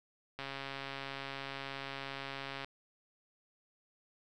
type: click train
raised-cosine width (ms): 0.3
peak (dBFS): -25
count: 310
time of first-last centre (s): 0.39-2.645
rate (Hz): 137
effects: none